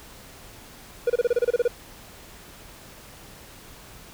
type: tone bursts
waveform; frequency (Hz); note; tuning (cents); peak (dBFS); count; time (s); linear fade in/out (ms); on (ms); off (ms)
triangle; 482.1; B4; -42; -15; 11; 1.07-1.679; 5; 29; 29
effects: pink hiss -46 dBFS RMS until 4.13 s